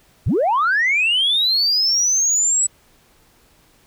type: linear sweep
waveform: sine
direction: up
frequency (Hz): 57.6 to 7902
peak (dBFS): -13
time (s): 0.26-2.67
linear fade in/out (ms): 10
effects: tanh soft clip ceiling -11 dBFS + pink hiss -55 dBFS RMS until 3.86 s